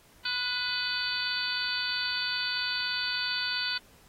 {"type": "harmonic tone with a mistuned harmonic", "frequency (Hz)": 500, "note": "B4", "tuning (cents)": 21, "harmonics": [2, 3, 4, 5, 6, 7, 8, 9], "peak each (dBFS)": [-44, -33, -44, -38, -39, -37, -38, -33], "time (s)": [0.25, 3.78], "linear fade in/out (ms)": 5, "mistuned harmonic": 3, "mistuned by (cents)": -32, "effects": ["pink hiss -59 dBFS RMS until 4.08 s", "AAC 48 kbps"]}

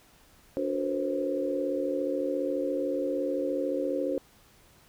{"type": "tone cluster", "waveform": "sine", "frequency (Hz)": [288.8, 362.8, 455.4, 492.6, 530], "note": ["D4", "F#4", "A#4", "B4", "C5"], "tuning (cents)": [-29, -34, -40, -5, 22], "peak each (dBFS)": [-32, -34, -37, -39, -30], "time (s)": [0.57, 4.18], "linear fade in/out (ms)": 0, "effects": ["pink hiss -59 dBFS RMS until 4.88 s"]}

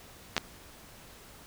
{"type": "clicks", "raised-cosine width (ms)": 0.2, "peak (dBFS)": -9, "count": 2, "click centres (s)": [0.366, 0.379], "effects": ["pink hiss -52 dBFS RMS until 1.46 s"]}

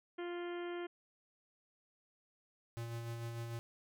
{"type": "harmonic tone", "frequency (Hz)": 349.2, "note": "F4", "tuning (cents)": 0, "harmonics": [1, 2, 3, 4, 5, 6, 7, 8, 9], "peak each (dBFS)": [-40, -50, -54, -53, -55, -56, -61, -63, -58], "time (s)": [0.18, 0.87], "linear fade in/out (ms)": 10}
{"type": "tone with tremolo", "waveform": "square", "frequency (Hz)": 116.54, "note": "A#2", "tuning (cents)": 0, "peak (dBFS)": -40, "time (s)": [2.77, 3.59], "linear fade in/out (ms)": 0, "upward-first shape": "sine", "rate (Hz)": 6.7, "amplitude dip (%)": 35}
{"effects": []}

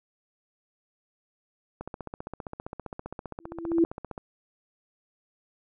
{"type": "click train", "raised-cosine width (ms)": 1, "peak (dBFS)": -22, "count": 37, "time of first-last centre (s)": [1.81, 4.178], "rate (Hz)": 15.2}
{"type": "tone with exponential growth", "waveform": "sine", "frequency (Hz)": 333.9, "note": "E4", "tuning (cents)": 22, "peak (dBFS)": -15, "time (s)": [3.4, 3.84], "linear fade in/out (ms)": 2, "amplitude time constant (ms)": 94}
{"effects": []}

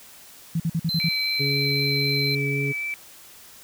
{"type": "tone bursts", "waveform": "sine", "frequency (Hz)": 164.81, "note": "E3", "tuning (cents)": 0, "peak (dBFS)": -20, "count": 6, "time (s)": [0.55, 1.09], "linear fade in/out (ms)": 5, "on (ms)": 50, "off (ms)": 48}
{"type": "tone", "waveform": "triangle", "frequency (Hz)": 4087, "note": "C8", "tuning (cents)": -41, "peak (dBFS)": -23, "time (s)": [0.89, 2.35], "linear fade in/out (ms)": 2}
{"type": "tone with vibrato", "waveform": "sine", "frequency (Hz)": 2314, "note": "D7", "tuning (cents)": -26, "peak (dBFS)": -26, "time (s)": [1, 2.94], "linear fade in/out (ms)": 0, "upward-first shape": "sine", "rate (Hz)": 3.9, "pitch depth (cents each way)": 9}
{"type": "harmonic tone", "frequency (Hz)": 140, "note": "C#3", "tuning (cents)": 18, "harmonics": [1, 2, 3], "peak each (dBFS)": [-25, -32, -30], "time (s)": [1.39, 2.73], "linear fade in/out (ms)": 20}
{"effects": ["white hiss -47 dBFS RMS until 3.63 s"]}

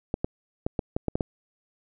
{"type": "clicks", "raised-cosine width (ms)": 2, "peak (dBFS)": -12, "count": 8, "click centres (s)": [0.141, 0.245, 0.665, 0.792, 0.965, 1.083, 1.155, 1.208], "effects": []}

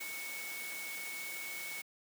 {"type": "tone in noise", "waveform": "sine", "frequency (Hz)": 2217, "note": "C#7", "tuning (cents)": 0, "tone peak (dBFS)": -42, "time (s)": [0, 1.82], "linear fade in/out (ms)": 10, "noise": "white", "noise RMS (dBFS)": -45, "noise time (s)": [0, 1.82], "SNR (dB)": 0, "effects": ["high-pass 200 Hz 12 dB/octave"]}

